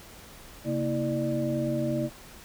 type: tone cluster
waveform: sine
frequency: 136.6 / 234.5 / 323.8 / 595 Hz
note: C#3 / A#3 / E4 / D5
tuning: -25 / +11 / -31 / +22 cents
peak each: -31 dBFS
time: 0.64-2.1 s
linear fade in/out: 50 ms
effects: pink hiss -48 dBFS RMS until 2.44 s